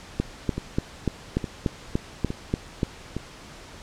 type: two click trains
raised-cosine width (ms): 3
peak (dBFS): -15 / -9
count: 4 / 10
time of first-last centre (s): 0.58-3.166 / 0.2-2.832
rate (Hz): 1.16 / 3.42
effects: pink hiss -44 dBFS RMS until 3.82 s + low-pass 7000 Hz 12 dB/octave